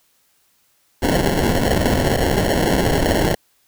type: noise with sample-and-hold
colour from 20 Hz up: white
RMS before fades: -17 dBFS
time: 1.02-3.35 s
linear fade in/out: 5 ms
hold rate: 1225 Hz
effects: white hiss -61 dBFS RMS until 3.67 s